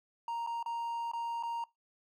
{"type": "tone with dropouts", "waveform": "triangle", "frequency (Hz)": 932.3, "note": "A#5", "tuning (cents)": 0, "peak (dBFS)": -32, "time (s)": [0.28, 1.64], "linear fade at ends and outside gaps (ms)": 2, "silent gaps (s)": [[0.465, 0.472], [0.628, 0.66], [1.116, 1.134], [1.427, 1.434]], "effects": ["noise-tail reverb RT60 0.2 s tail -22 dB re dry"]}